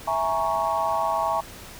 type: chord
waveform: sine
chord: A# half-diminished seventh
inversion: second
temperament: equal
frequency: 659.3 / 830.6 / 932.3 / 1108.7 Hz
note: E5 / G#5 / A#5 / C#6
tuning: 0 / 0 / 0 / 0 cents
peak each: -27 dBFS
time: 0.07-1.41 s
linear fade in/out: 10 ms
effects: pink hiss -42 dBFS RMS until 1.79 s